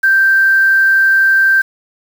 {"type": "tone with quantisation", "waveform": "sine", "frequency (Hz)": 1568, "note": "G6", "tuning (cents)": 0, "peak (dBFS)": -7, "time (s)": [0.03, 1.62], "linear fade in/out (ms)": 10, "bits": 5, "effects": []}